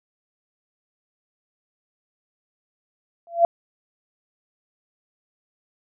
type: tone with exponential growth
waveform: sine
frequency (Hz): 681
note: F5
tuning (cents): -44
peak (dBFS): -8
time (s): 3.27-3.45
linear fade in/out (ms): 1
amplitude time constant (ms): 39
effects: none